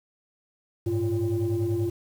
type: tone cluster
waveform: sine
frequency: 99.7 / 110.1 / 344.7 Hz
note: G2 / A2 / F4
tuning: +30 / +2 / -23 cents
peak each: -27 / -28 / -24 dBFS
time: 0.86-1.9 s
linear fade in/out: 10 ms
effects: tanh soft clip ceiling -19 dBFS + 8-bit